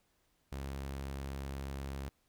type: tone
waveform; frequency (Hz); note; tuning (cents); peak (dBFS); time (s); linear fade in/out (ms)
sawtooth; 68.3; C#2; -25; -35; 0.52-2.09; 0
effects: pink hiss -75 dBFS RMS until 2.28 s